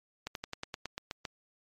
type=slowing click train; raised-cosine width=0.2 ms; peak=-19 dBFS; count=10; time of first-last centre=0.27-1.252 s; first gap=82 ms; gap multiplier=1.07; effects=MP3 64 kbps